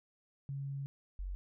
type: tone pair in turn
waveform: sine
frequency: 138.59 / 46.52 Hz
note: C#3 / F#1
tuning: 0 / +10 cents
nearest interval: octave + perfect fifth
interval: 1890 cents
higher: first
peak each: -37 / -37 dBFS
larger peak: neither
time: 0.49-0.86 / 1.19-1.35 s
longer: first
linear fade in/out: 0 ms
effects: none